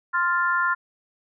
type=chord; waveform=sine; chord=F major; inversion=second; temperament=equal; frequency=1046.5 / 1396.9 / 1760 Hz; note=C6 / F6 / A6; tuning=0 / 0 / 0 cents; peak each=-24 / -22 / -27 dBFS; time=0.13-0.75 s; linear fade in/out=20 ms; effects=none